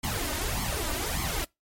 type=noise with flanger; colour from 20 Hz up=pink; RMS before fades=-30 dBFS; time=0.03-1.45 s; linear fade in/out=10 ms; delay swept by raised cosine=0.92 to 3.32 ms; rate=1.7 Hz; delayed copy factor=+0.75; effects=noise-tail reverb RT60 0.2 s tail -25 dB re dry + MP3 64 kbps